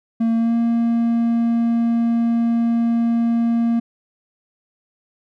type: tone with pitch glide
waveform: triangle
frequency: 228 to 232.5 Hz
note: A#3 to A#3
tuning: -38 to -4 cents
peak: -13 dBFS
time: 0.2-3.8 s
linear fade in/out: 10 ms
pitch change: +34 cents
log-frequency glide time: 0.36-0.55 s
effects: none